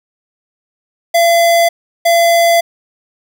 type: tone pair in turn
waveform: square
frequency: 679 / 679 Hz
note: F5 / F5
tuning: -49 / -49 cents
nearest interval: unison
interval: 0 cents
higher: neither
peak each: -8 dBFS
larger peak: neither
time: 1.14-1.69 / 2.05-2.61 s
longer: second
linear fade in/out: 10 ms
effects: none